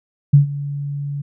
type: tone with ADSR envelope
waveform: sine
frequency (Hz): 142.7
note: D3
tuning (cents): -49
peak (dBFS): -4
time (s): 0.33-1.22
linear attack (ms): 10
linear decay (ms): 120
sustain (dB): -18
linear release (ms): 10
effects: none